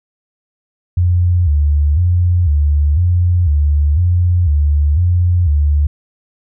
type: tone with vibrato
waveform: sine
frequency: 80.6 Hz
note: E2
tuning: 38 cents flat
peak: -9 dBFS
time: 0.97-5.87 s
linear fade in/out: 5 ms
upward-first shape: square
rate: 1 Hz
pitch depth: 160 cents each way
effects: none